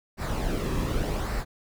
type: noise with flanger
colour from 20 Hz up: brown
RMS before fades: -28 dBFS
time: 0.17-1.45 s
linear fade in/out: 50 ms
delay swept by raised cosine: 0.3 to 1.4 ms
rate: 0.85 Hz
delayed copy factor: -0.5
effects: none